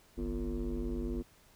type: tone with frequency modulation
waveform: sine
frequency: 143.6 Hz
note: D3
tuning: 39 cents flat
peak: -31 dBFS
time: 0.17-1.23 s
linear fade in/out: 20 ms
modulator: 101 Hz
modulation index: 2.4
effects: tanh soft clip ceiling -30 dBFS + pink hiss -63 dBFS RMS until 1.55 s